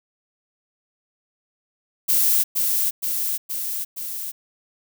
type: noise with echo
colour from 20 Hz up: violet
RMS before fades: -18 dBFS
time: 2.08-2.44 s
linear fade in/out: 20 ms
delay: 470 ms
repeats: 4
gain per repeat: -3 dB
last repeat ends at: 4.32 s
effects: none